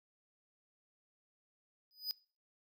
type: tone with exponential growth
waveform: square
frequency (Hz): 4978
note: D#8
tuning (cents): 0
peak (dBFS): -32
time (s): 1.91-2.11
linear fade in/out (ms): 0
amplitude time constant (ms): 42
effects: noise-tail reverb RT60 0.4 s tail -23 dB re dry